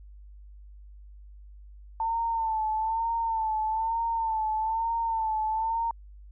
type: tone with vibrato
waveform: sine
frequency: 894 Hz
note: A5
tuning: 27 cents sharp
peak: -25 dBFS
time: 2-5.91 s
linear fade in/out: 2 ms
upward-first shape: sine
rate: 1.1 Hz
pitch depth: 53 cents each way
effects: added 50 Hz sine -45 dBFS peak until 6.31 s